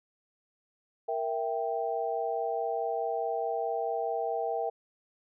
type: chord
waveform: sine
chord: E diminished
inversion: second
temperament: equal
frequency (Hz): 466.2 / 659.3 / 784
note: Bb4 / E5 / G5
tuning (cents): 0 / 0 / 0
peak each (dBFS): -33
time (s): 1.08-4.7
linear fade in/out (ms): 10
effects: none